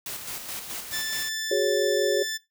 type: noise with tremolo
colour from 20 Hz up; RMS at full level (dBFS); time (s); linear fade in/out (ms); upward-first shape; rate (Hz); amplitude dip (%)
white; -34; 0.06-1.29; 2; square; 4.7; 45
type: tone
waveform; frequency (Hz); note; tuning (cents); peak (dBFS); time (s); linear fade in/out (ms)
15% pulse; 1760; A6; 0; -22; 0.92-2.38; 20
type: chord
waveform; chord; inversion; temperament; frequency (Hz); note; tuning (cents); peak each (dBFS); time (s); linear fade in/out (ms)
sine; F# suspended second; none; equal; 370 / 415.3 / 554.4; F#4 / G#4 / C#5; 0 / 0 / 0; -25; 1.51-2.23; 5
effects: noise-tail reverb RT60 0.2 s tail -18 dB re dry